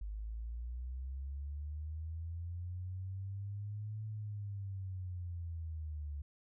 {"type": "linear two-way sweep", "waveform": "sine", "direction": "up then down", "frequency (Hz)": [50.4, 108.6, 71.3], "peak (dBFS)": -39, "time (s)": [0.01, 6.22], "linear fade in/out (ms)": 5, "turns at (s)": 4.05, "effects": []}